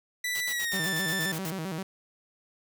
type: tone with pitch glide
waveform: sawtooth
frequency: 1975.5 to 1770.2 Hz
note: B6 to A6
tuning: 0 to +10 cents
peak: -25 dBFS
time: 0.24-1.32 s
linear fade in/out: 5 ms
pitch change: -190 cents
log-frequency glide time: 0.48-0.86 s
type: noise bursts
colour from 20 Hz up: white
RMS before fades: -38 dBFS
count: 10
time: 0.35-1.504 s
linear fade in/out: 2 ms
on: 56 ms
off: 66 ms
type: tone with vibrato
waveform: sawtooth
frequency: 174.61 Hz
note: F3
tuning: in tune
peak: -28 dBFS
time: 0.73-1.83 s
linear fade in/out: 5 ms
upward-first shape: square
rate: 7.6 Hz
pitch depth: 160 cents each way
effects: none